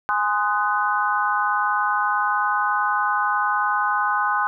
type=chord; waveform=sine; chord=Ab dominant seventh; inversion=none; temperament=just; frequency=830.6 / 1038.3 / 1245.9 / 1495.1 Hz; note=Ab5 / C6 / Eb6 / Gb6; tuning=0 / -14 / +2 / +18 cents; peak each=-24 dBFS; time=0.09-4.47 s; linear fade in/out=0 ms; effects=none